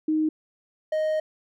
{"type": "tone pair in turn", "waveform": ["sine", "triangle"], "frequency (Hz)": [311.2, 622.4], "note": ["D#4", "D#5"], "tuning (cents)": [0, 0], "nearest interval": "octave", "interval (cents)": 1200, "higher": "second", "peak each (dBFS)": -20, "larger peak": "neither", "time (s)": [[0.08, 0.29], [0.92, 1.2]], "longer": "second", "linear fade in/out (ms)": 5, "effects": []}